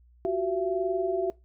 sine tone cluster, 357.9 / 379.1 / 672 Hz, F4 / F#4 / E5, +42 / +42 / +33 cents, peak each -32 / -27 / -30 dBFS, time 0.25-1.3 s, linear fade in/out 0 ms, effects noise-tail reverb RT60 0.2 s tail -20 dB re dry + added 60 Hz sine -55 dBFS peak until 1.44 s

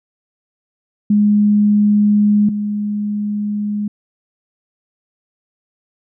sine tone pair in turn, 207.7 / 207.7 Hz, G#3 / G#3, 0 / 0 cents, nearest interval unison, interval 0 cents, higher neither, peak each -9 / -17 dBFS, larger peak first, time 1.1-2.49 / 2.49-3.88 s, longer neither, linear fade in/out 5 ms, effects none

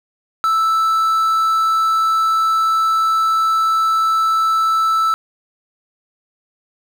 triangle tone with quantisation, 1318.5 Hz, E6, in tune, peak -11 dBFS, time 0.44-5.14 s, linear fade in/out 0 ms, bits 6, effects none

